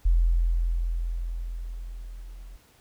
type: tone with level ramp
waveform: sine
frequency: 42.37 Hz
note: E1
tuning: 48 cents sharp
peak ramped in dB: -16 to -40 dBFS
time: 0.05-2.57 s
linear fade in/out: 10 ms
effects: pink hiss -59 dBFS RMS until 2.8 s